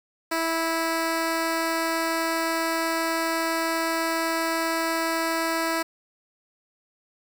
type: tone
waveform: 10% pulse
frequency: 327.8 Hz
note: E4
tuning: 10 cents flat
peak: -15 dBFS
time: 0.31-5.83 s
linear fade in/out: 10 ms
effects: 8-bit